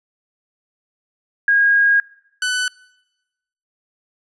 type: tone pair in turn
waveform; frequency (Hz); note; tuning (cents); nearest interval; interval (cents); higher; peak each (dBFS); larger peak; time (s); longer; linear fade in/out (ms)
sine / sawtooth; 1634 / 1497.6; G#6 / F#6; -29 / +20; major second; 151; first; -11 / -14; first; 1.48-2 / 2.42-2.68; first; 2
effects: noise-tail reverb RT60 1.0 s tail -24 dB re dry + resampled to 24000 Hz